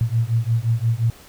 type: beating tone pair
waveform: sine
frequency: 112.3 / 118 Hz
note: A2 / A#2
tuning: +36 / +22 cents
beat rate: 5.7 Hz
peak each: -20 dBFS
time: 0.01-1.1 s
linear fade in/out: 0 ms
effects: pink hiss -46 dBFS RMS until 1.28 s